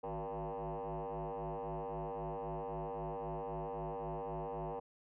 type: tone with frequency modulation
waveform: sine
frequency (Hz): 155.6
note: D#3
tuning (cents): 0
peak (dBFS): -37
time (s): 0.03-4.8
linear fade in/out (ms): 10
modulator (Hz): 105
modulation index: 7.6
effects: tanh soft clip ceiling -35 dBFS